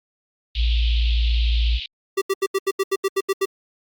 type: tone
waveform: sine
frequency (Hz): 57.3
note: A#1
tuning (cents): -29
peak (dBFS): -16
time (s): 0.55-1.8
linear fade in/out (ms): 50
type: band-pass noise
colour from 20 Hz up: pink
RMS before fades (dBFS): -32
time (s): 0.55-1.86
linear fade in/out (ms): 2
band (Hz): 2700 to 4000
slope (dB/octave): 48
type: tone bursts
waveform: square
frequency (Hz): 388.6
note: G4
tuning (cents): -15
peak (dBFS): -18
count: 11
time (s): 2.17-3.456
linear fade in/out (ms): 10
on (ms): 46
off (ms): 78
effects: Opus 48 kbps